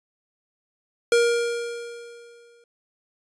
square tone with exponential decay, 471.6 Hz, A#4, 20 cents sharp, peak -15 dBFS, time 1.12-2.64 s, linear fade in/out 2 ms, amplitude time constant 330 ms, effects resampled to 24000 Hz

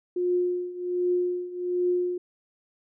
sine tone with tremolo, 357.4 Hz, F4, 40 cents sharp, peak -20 dBFS, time 0.16-2.18 s, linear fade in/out 5 ms, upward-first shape triangle, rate 1.3 Hz, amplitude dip 85%, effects none

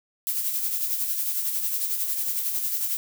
violet noise with tremolo, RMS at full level -25 dBFS, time 0.27-2.97 s, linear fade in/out 0 ms, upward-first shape sine, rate 11 Hz, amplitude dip 45%, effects none

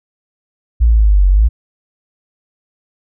sine linear two-way sweep, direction down then up, 59.4 to 45.68 to 59.4 Hz, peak -6 dBFS, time 0.8-1.49 s, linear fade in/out 20 ms, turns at 1.29 s, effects none

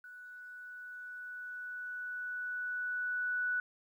sine tone with level ramp, 1480 Hz, F#6, in tune, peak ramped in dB -48 to -30 dBFS, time 0.04-3.6 s, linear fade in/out 2 ms, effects 12-bit

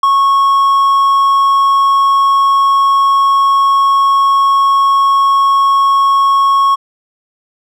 triangle tone with ADSR envelope, 1100 Hz, C#6, 14 cents flat, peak -3 dBFS, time 0.03-6.76 s, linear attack 4 ms, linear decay 19 ms, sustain -2 dB, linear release 21 ms, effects none

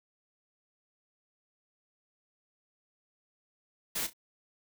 white noise with echo, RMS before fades -33 dBFS, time 3.95-4.07 s, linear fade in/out 10 ms, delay 32 ms, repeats 2, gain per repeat -13 dB, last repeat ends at 4.134 s, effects none

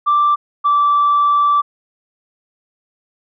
sine tone pair in turn, 1174.7 / 1163.2 Hz, D6 / D6, 0 / -17 cents, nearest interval unison, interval 17 cents, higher first, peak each -9 dBFS, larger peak neither, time 0.06-0.36 / 0.64-1.62 s, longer second, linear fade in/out 20 ms, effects tanh soft clip ceiling -7 dBFS

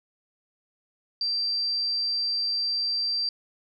sine tone, 4699 Hz, D8, in tune, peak -24 dBFS, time 1.21-3.29 s, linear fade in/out 2 ms, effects 11-bit

